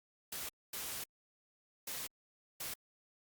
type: noise bursts at uneven times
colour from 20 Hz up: white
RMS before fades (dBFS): -42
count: 4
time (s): 0.32-0.49 / 0.73-1.04 / 1.87-2.07 / 2.6-2.74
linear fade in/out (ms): 5
effects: Opus 48 kbps